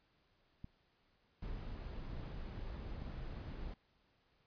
clicks, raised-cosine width 5 ms, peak -35 dBFS, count 7, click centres 0.644 / 1.441 / 2.134 / 2.197 / 2.591 / 3.022 / 3.08 s
brown noise, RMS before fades -45 dBFS, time 1.42-3.74 s, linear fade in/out 5 ms
effects pink hiss -75 dBFS RMS until 4.46 s + resampled to 11025 Hz

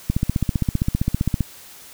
click train, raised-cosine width 5 ms, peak -6 dBFS, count 21, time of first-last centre 0.1-1.407 s, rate 15.3 Hz, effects white hiss -43 dBFS RMS until 1.93 s

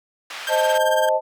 white band-pass noise, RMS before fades -34 dBFS, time 0.3-0.78 s, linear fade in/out 5 ms, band 820 to 3100 Hz, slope 12 dB/octave
30% pulse tone with tremolo, 1588 Hz, G6, 22 cents sharp, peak -19 dBFS, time 0.47-1.09 s, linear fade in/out 2 ms, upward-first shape sine, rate 18 Hz, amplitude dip 80%
sine chord, A diminished, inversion first, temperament equal, 523.3 / 622.3 / 880 Hz, C5 / Eb5 / A5, 0 / 0 / 0 cents, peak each -22 / -19 / -21 dBFS, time 0.48-1.21 s, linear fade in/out 50 ms
effects none

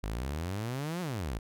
sawtooth exponential two-way sweep, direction up then down, 49 to 185.8 to 49 Hz, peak -29 dBFS, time 0.03-1.39 s, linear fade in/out 10 ms, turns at 1.01 s, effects none

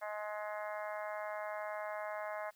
harmonic tone, 210.6 Hz, G#3, 24 cents sharp, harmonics 3 / 4 / 5 / 6 / 7 / 8 / 9 / 10, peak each -41 / -46 / -47 / -50 / -52 / -50 / -55 / -52 dBFS, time 0.01-2.51 s, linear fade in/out 20 ms, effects white hiss -70 dBFS RMS until 2.55 s

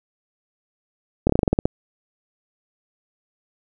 slowing click train, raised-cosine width 2 ms, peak -3 dBFS, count 10, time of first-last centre 1.27-1.655 s, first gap 25 ms, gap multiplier 1.13, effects none

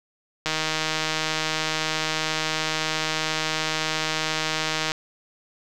click train, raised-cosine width 0.2 ms, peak -7 dBFS, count 701, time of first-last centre 0.46-4.919 s, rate 157 Hz, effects none

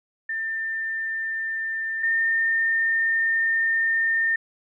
sine tone pair in turn, 1794 / 1814.8 Hz, A6 / A#6, +33 / -47 cents, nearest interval unison, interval 20 cents, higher second, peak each -25 / -19 dBFS, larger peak second, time 0.29-2.03 / 2.03-4.36 s, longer second, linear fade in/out 5 ms, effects none

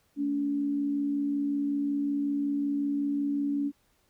sine tone pair together, 220 / 285.4 Hz, A3 / D4, 0 / -49 cents, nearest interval perfect fourth, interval 451 cents, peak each -37 / -26 dBFS, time 0.16-3.72 s, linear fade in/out 50 ms, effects pink hiss -69 dBFS RMS until 4.09 s

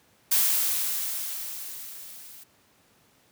blue noise with level ramp, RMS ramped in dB -21 to -47 dBFS, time 0.31-2.44 s, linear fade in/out 10 ms, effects pink hiss -62 dBFS RMS until 3.31 s + high-pass 100 Hz 12 dB/octave

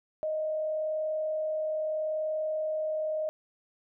sine tone with frequency modulation, 622.3 Hz, D#5, in tune, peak -28 dBFS, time 0.23-3.29 s, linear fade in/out 0 ms, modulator 40.8 Hz, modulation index 0.23, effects none

